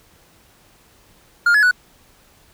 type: tone with pitch steps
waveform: triangle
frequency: 1413 / 1698 / 1477 Hz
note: F6 / G#6 / F#6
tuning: +20 / +38 / -3 cents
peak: -9 dBFS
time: 1.46-1.712 s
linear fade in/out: 5 ms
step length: 84 ms
effects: pink hiss -53 dBFS RMS until 2.53 s